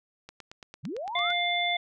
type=click train; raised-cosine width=0.2 ms; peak=-26 dBFS; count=10; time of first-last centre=0.29-1.304 s; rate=8.88 Hz
type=linear sweep; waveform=sine; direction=up; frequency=103.83 to 1509 Hz; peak=-32 dBFS; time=0.83-1.33 s; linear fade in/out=20 ms
type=harmonic tone; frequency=700 Hz; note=F5; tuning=4 cents sharp; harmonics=1 / 3 / 5; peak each=-29 / -29 / -29 dBFS; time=1.15-1.77 s; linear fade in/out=5 ms
effects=none